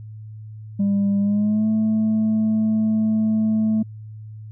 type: tone with pitch glide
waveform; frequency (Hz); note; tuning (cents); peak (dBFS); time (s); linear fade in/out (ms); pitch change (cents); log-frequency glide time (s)
sine; 200 to 218.1; G3 to A3; +35 to -15; -14; 0.79-3.83; 10; +150; 1.18-1.68
effects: tanh soft clip ceiling -15 dBFS + added 108 Hz sine -34 dBFS peak until 4.51 s